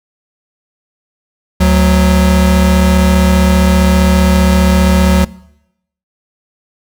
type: tone pair together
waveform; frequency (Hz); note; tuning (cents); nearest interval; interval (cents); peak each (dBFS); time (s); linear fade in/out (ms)
square; 73.2 / 184.45; D2 / F#3; -5 / -5; octave + major third; 1600; -10; 1.6-5.25; 10
effects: noise-tail reverb RT60 0.8 s tail -21 dB re dry